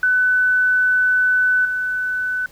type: tone with level steps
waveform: sine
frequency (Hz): 1500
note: F#6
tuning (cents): +23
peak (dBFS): -13 / -19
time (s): 0.03-2.46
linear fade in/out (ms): 2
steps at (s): 1.65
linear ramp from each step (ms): 2
effects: pink hiss -49 dBFS RMS until 2.51 s